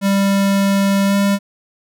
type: tone with pitch glide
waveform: square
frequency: 197.3 to 199.48 Hz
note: G3 to G3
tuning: +11 to +30 cents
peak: -13 dBFS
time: 0.01-1.39 s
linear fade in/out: 50 ms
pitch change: +19 cents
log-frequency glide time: 1.07-1.15 s
effects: none